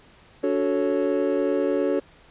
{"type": "chord", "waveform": "triangle", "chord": "D major seventh", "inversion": "none", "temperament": "equal with one note detuned", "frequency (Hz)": [287.1, 370, 440, 554.4], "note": ["D4", "F#4", "A4", "C#5"], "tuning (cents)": [-39, 0, 0, 0], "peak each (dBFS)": -24, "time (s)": [0.43, 2], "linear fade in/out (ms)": 10, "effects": ["pink hiss -53 dBFS RMS until 2.3 s", "resampled to 8000 Hz"]}